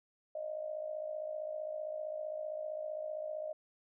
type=tone with amplitude modulation; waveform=sine; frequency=618 Hz; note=D#5; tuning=12 cents flat; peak=-34 dBFS; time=0.35-3.53 s; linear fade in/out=5 ms; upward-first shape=sine; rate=55.4 Hz; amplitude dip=70%; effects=none